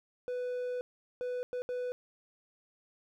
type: tone bursts at uneven times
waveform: triangle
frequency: 496.2 Hz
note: B4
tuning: 8 cents sharp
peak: -31 dBFS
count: 4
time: 0.28-0.81 / 1.21-1.43 / 1.53-1.62 / 1.69-1.92 s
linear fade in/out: 0 ms
effects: none